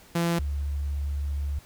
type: tone pair in turn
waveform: sawtooth / sine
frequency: 169.7 / 71.35 Hz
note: F3 / D2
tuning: -49 / -49 cents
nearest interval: octave + minor third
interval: 1500 cents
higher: first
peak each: -19 / -26 dBFS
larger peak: first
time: 0.15-0.39 / 0.39-1.59 s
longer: second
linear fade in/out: 5 ms
effects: pink hiss -53 dBFS RMS until 1.65 s